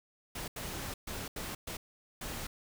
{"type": "noise bursts at uneven times", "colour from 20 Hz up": "pink", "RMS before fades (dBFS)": -40, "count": 6, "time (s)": [[0.35, 0.48], [0.56, 0.94], [1.07, 1.28], [1.36, 1.55], [1.67, 1.77], [2.21, 2.47]], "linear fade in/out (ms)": 5, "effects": []}